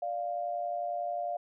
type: tone pair together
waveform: sine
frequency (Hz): 587.4 / 698.5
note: D5 / F5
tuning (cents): 0 / 0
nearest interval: minor third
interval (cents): 300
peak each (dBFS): -37 / -32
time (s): 0.02-1.37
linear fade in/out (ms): 5
effects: none